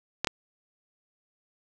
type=clicks; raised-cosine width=0.2 ms; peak=-8 dBFS; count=2; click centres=0.246 / 0.272 s; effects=none